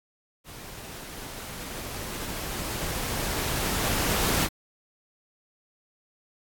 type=noise with level ramp; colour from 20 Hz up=pink; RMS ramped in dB=-43 to -24 dBFS; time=0.44-4.49 s; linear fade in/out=50 ms; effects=AAC 64 kbps